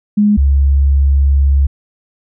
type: tone pair in turn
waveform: sine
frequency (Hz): 207.7 / 69.31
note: G#3 / C#2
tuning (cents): 0 / 0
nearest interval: octave + perfect fifth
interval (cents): 1900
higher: first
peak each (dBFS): -7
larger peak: neither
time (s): 0.17-0.37 / 0.37-1.67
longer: second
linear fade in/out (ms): 10
effects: none